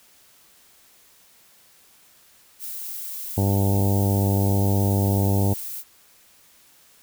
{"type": "noise", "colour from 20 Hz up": "violet", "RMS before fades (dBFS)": -33, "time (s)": [2.59, 5.84], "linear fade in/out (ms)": 50}
{"type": "harmonic tone", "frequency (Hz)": 98.8, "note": "G2", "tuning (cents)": 14, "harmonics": [1, 2, 3, 4, 5, 6, 7, 8, 9], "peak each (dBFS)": [-19, -25, -29, -31, -33, -35, -36, -37, -38], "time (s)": [3.37, 5.54], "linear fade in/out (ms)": 10}
{"effects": ["white hiss -55 dBFS RMS until 7.02 s"]}